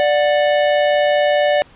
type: tone pair together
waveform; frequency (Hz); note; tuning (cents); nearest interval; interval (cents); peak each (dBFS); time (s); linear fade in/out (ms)
square; 588.5 / 733; D5 / F#5; +3 / -16; major third; 381; -14 / -20; 0-1.62; 0
effects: pink hiss -47 dBFS RMS until 1.75 s + resampled to 8000 Hz